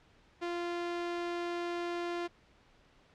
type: tone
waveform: sawtooth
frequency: 346.7 Hz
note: F4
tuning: 13 cents flat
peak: -30 dBFS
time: 0.41-2.28 s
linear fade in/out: 20 ms
effects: pink hiss -64 dBFS RMS until 3.14 s + low-pass 4000 Hz 12 dB/octave